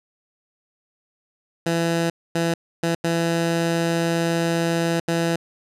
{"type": "tone bursts at uneven times", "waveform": "15% pulse", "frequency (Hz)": 167.4, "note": "E3", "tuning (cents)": 27, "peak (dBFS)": -13, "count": 5, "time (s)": [[1.66, 2.1], [2.35, 2.54], [2.83, 2.95], [3.04, 5], [5.08, 5.36]], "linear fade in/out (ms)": 5, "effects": ["low-pass 11000 Hz 12 dB/octave"]}